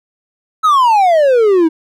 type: exponential sweep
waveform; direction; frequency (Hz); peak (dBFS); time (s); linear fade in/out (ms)
triangle; down; 1318.5 to 311.1; -5; 0.63-1.69; 20
effects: none